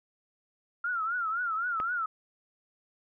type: tone with vibrato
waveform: sine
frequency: 1372 Hz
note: F6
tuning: 31 cents flat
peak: -28 dBFS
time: 0.84-2.06 s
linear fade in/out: 5 ms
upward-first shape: triangle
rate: 3.9 Hz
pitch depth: 150 cents each way
type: click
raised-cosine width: 0.5 ms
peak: -21 dBFS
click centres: 1.801 s
effects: none